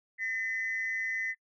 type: tone pair together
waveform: sine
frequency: 1813.9 / 2019 Hz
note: A#6 / B6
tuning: -48 / +38 cents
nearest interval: major second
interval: 186 cents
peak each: -34 / -31 dBFS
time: 0.18-1.35 s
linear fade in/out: 50 ms
effects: noise-tail reverb RT60 0.1 s tail -25 dB re dry + tanh soft clip ceiling -25 dBFS